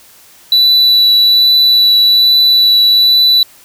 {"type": "tone with vibrato", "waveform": "triangle", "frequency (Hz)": 3958, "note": "B7", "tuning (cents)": 3, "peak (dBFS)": -4, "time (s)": [0.52, 3.43], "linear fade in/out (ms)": 2, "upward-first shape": "triangle", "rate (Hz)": 1.2, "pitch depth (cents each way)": 9, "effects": ["white hiss -42 dBFS RMS until 3.64 s"]}